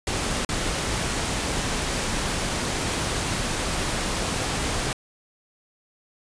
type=noise with dropouts; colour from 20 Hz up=pink; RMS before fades=-26 dBFS; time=0.07-4.93 s; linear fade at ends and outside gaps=2 ms; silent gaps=0.449-0.49 s; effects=resampled to 22050 Hz

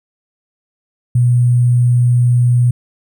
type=tone with sample-and-hold; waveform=sine; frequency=122.1 Hz; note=B2; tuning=19 cents flat; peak=-8 dBFS; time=1.15-2.71 s; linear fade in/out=5 ms; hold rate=8820 Hz; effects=none

